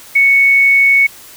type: tone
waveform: sine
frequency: 2217 Hz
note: C#7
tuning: in tune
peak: -6 dBFS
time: 0.15-1.07 s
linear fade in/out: 10 ms
effects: white hiss -37 dBFS RMS until 1.36 s